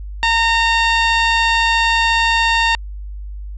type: tone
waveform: 15% pulse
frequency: 917 Hz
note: A#5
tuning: 29 cents flat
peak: -6 dBFS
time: 0.23-2.75 s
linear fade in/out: 0 ms
effects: added 50 Hz sine -26 dBFS peak until 3.57 s + resampled to 16000 Hz

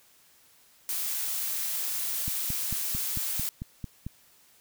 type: noise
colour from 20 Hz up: blue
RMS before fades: -31 dBFS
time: 0.89-3.49 s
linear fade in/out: 0 ms
type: click train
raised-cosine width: 5 ms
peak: -22 dBFS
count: 9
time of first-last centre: 2.28-4.066 s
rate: 4.48 Hz
effects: white hiss -60 dBFS RMS until 4.6 s

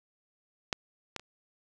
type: clicks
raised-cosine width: 0.2 ms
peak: -11 / -17 / -30 dBFS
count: 3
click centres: 0.728 / 1.163 / 1.196 s
effects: none

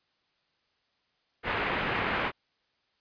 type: low-pass noise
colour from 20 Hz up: white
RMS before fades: -30 dBFS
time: 1.43-2.32 s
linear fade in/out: 50 ms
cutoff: 2400 Hz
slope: 24 dB/octave
effects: white hiss -73 dBFS RMS until 3 s + resampled to 11025 Hz

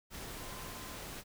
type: tone in noise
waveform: sine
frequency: 1032 Hz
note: C6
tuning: 24 cents flat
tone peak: -53 dBFS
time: 0.36-0.99 s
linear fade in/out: 50 ms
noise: pink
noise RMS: -45 dBFS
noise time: 0.1-1.24 s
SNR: -11 dB
effects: none

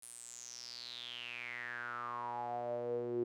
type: tone with band-pass filter sweep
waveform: sawtooth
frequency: 120.5 Hz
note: B2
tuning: 42 cents flat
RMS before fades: -42 dBFS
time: 0.02-3.24 s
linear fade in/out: 10 ms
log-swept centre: 10000 to 350 Hz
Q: 8.6
effects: none

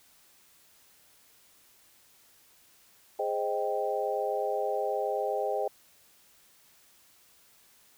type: chord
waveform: sine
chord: Ab major seventh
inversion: none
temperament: equal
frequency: 415.3 / 523.3 / 622.3 / 784 Hz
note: Ab4 / C5 / Eb5 / G5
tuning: 0 / 0 / 0 / 0 cents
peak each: -33 dBFS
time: 3.19-5.68 s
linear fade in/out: 5 ms
effects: white hiss -61 dBFS RMS until 7.97 s

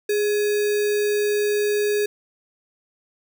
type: tone with sample-and-hold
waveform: sine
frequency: 415.3 Hz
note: G#4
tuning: in tune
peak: -18 dBFS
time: 0.09-2.06 s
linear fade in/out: 5 ms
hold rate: 2100 Hz
effects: none

